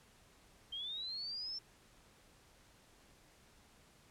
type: linear sweep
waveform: sine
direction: up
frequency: 3136 to 5400 Hz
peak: -40 dBFS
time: 0.72-1.59 s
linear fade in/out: 10 ms
effects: pink hiss -65 dBFS RMS until 4.1 s + low-pass 11000 Hz 12 dB/octave